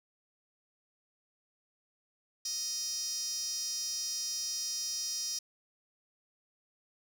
sawtooth tone with high-pass filter, 626 Hz, D#5, 10 cents sharp, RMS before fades -36 dBFS, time 2.45-5.39 s, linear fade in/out 5 ms, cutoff 5400 Hz, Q 9.9, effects none

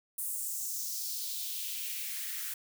blue noise with high-pass filter sweep, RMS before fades -37 dBFS, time 0.18-2.54 s, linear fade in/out 5 ms, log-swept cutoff 9600 to 1500 Hz, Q 2.3, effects none

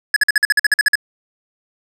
square tone bursts, 1700 Hz, G#6, 40 cents sharp, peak -10 dBFS, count 12, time 0.14-0.955 s, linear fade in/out 2 ms, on 23 ms, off 49 ms, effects low-pass 10000 Hz 12 dB/octave

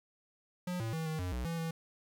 square tone with pitch steps, 179.4 / 112.8 / 161.3 / 157.7 / 90.2 / 61.6 / 166.6 / 163.8 Hz, F3 / A2 / E3 / D#3 / F#2 / B1 / E3 / E3, +47 / +44 / -37 / +24 / -44 / -4 / +19 / -11 cents, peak -35 dBFS, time 0.67-1.71 s, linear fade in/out 5 ms, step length 130 ms, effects 12-bit

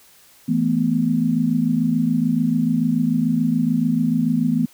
sine chord, E suspended fourth, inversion none, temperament equal, 164.81 / 220 / 246.9 Hz, E3 / A3 / B3, 0 / 0 / 0 cents, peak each -22 / -21 / -19 dBFS, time 0.48-4.66 s, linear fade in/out 10 ms, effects white hiss -51 dBFS RMS until 4.73 s

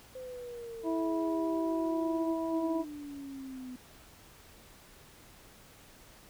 sine exponential sweep, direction down, 518 to 250 Hz, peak -40 dBFS, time 0.15-3.76 s, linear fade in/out 5 ms
harmonic tone, 326.9 Hz, E4, 14 cents flat, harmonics 1 / 2 / 3, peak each -30 / -36 / -40 dBFS, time 0.83-2.85 s, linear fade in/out 50 ms
effects pink hiss -56 dBFS RMS until 6.29 s

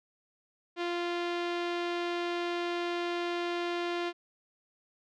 sawtooth tone with low-pass filter, 347.5 Hz, F4, 9 cents flat, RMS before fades -33 dBFS, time 0.76-4.13 s, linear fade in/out 50 ms, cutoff 3500 Hz, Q 1.4, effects none

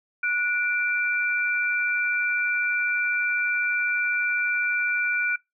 sine tone pair together, 1464 / 2352 Hz, F#6 / D7, -19 / +2 cents, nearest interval minor sixth, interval 821 cents, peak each -24 / -26 dBFS, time 0.23-5.36 s, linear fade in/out 5 ms, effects noise-tail reverb RT60 0.2 s tail -24 dB re dry

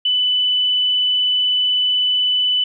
sine tone, 2992 Hz, F#7, 19 cents sharp, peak -14 dBFS, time 0.05-2.64 s, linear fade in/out 5 ms, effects none

